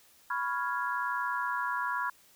sine chord, C# dominant seventh, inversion third, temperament equal, 987.8 / 1108.7 / 1396.9 / 1661.2 Hz, B5 / C#6 / E#6 / G#6, 0 / 0 / 0 / 0 cents, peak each -33 / -37 / -35 / -36 dBFS, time 0.3-2.1 s, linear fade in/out 5 ms, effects white hiss -61 dBFS RMS until 2.35 s

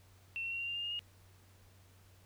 sine tone with pitch steps, 2700 / 2722 / 2744 / 2766 / 2789 / 2811 / 2834 / 2857 Hz, E7 / F7 / F7 / F7 / F7 / F7 / F7 / F7, +41 / -45 / -31 / -17 / -3 / +11 / +25 / +39 cents, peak -36 dBFS, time 0.36-0.992 s, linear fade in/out 0 ms, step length 79 ms, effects added 94 Hz sine -61 dBFS peak until 2.25 s + pink hiss -66 dBFS RMS until 2.25 s

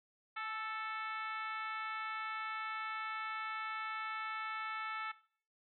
harmonic tone with a mistuned harmonic, 440 Hz, A4, in tune, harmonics 2 / 3 / 4 / 5 / 6 / 7 / 8 / 9, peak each -48 / -41 / -46 / -46 / -52 / -58 / -56 / -60 dBFS, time 0.36-5.12 s, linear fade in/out 10 ms, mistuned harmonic 2, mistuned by -29 cents, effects noise-tail reverb RT60 0.5 s tail -19 dB re dry

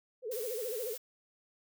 sine tone with vibrato, 466.2 Hz, A#4, in tune, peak -35 dBFS, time 0.22-0.97 s, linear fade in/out 50 ms, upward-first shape sine, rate 14 Hz, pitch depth 180 cents each way
blue noise, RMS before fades -43 dBFS, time 0.31-0.98 s, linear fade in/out 10 ms
effects none

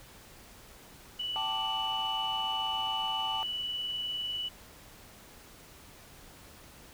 sine tone with tremolo, 2960 Hz, F#7, in tune, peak -31 dBFS, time 1.19-4.49 s, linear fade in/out 10 ms, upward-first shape sine, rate 20 Hz, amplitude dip 25%
triangle chord, G suspended second, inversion none, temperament equal with one note detuned, 772.8 / 880 / 1174.7 Hz, G5 / A5 / D6, -25 / 0 / 0 cents, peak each -37 / -33 / -38 dBFS, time 1.36-3.43 s, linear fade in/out 0 ms
effects pink hiss -53 dBFS RMS until 6.93 s

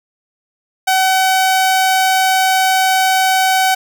sawtooth tone, 757 Hz, F#5, 39 cents sharp, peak -7 dBFS, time 0.87-3.75 s, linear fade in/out 10 ms, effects none

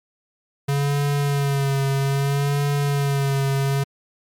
square tone with vibrato, 140.1 Hz, C#3, 19 cents sharp, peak -19 dBFS, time 0.68-3.84 s, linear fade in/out 10 ms, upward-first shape sine, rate 0.62 Hz, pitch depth 38 cents each way, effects MP3 96 kbps

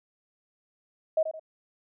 sine tone with echo, 634 Hz, D#5, 32 cents sharp, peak -20 dBFS, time 1.17-1.23 s, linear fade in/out 5 ms, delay 83 ms, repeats 2, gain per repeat -9 dB, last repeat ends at 1.396 s, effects none

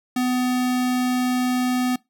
square tone, 250.9 Hz, B3, 28 cents sharp, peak -20 dBFS, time 0.16-1.96 s, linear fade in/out 5 ms, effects noise-tail reverb RT60 0.2 s tail -23 dB re dry

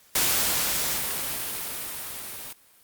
white noise with level ramp, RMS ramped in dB -22 to -38 dBFS, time 0.15-2.53 s, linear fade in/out 5 ms, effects white hiss -57 dBFS RMS until 2.83 s + Opus 48 kbps

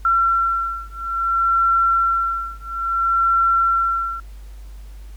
sine beating tone pair, 1357 / 1357.59 Hz, E6 / F6, +50 / -49 cents, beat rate 0.59 Hz, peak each -19 dBFS, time 0.05-4.2 s, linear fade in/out 2 ms, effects added 50 Hz sine -34 dBFS peak until 5.16 s + pink hiss -53 dBFS RMS until 5.16 s

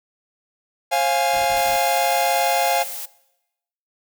45% pulse chord, F minor, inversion second, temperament equal with one note detuned, 536.7 / 698.5 / 830.6 Hz, C5 / F5 / Ab5, +44 / 0 / 0 cents, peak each -25 / -20 / -21 dBFS, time 0.91-2.84 s, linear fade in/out 20 ms
pink noise bursts, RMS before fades -38 dBFS, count 3, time 1.33-1.768 s, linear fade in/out 5 ms, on 120 ms, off 39 ms
blue noise, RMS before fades -31 dBFS, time 1.56-3.06 s, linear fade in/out 10 ms
effects noise-tail reverb RT60 0.9 s tail -20 dB re dry

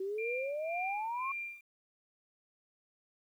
sine exponential sweep, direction up, 374.5 to 1108.7 Hz, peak -34 dBFS, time 0-1.32 s, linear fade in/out 5 ms
sine tone with tremolo, 2382 Hz, D7, 24 cents sharp, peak -36 dBFS, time 0.18-1.61 s, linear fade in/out 5 ms, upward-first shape sine, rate 1.9 Hz, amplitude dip 90%
effects 11-bit

